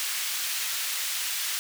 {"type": "high-pass noise", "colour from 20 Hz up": "pink", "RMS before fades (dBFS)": -30, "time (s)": [0, 1.59], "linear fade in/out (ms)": 0, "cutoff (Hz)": 2300, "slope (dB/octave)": 12, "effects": []}